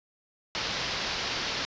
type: low-pass noise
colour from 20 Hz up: white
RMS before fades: -32 dBFS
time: 0.55-1.65 s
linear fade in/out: 0 ms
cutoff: 5500 Hz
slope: 48 dB/octave
effects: resampled to 16000 Hz